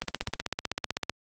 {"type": "click train", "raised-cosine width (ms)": 0.2, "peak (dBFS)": -11, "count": 18, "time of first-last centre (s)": [0.02, 1.096], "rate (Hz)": 15.8, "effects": ["high-pass 60 Hz 12 dB/octave", "Opus 24 kbps"]}